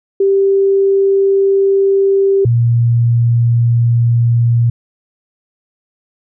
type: tone pair in turn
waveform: sine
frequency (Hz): 392 / 117.96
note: G4 / A#2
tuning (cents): 0 / +21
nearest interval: octave + major sixth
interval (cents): 2079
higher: first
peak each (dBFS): -8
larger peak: neither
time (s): 0.2-2.45 / 2.45-4.7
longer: neither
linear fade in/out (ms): 5
effects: none